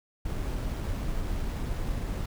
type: noise with sample-and-hold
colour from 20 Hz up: brown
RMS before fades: -31 dBFS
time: 0.25-2.26 s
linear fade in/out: 5 ms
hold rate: 8820 Hz
effects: none